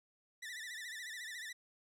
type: tone with vibrato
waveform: sawtooth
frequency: 1864.7 Hz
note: A#6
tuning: in tune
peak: -40 dBFS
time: 0.42-1.53 s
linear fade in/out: 10 ms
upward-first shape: sine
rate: 14 Hz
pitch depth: 120 cents each way
effects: low-pass 11000 Hz 12 dB/octave